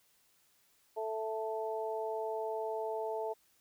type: harmonic tone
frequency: 220 Hz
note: A3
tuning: in tune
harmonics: 2 / 3 / 4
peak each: -37 / -39 / -40 dBFS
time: 0.96-3.34 s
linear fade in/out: 20 ms
effects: white hiss -70 dBFS RMS until 3.6 s